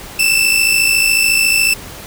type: tone pair together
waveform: sawtooth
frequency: 2628 / 2682 Hz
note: E7 / E7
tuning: -6 / +29 cents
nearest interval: unison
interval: 35 cents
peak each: -10 dBFS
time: 0.19-1.74 s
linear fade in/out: 5 ms
effects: pink hiss -32 dBFS RMS until 2.06 s